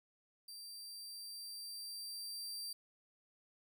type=tone with level ramp; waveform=sawtooth; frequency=4699 Hz; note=D8; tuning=in tune; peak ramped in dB=-46 to -39 dBFS; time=0.48-2.73 s; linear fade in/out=5 ms; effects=none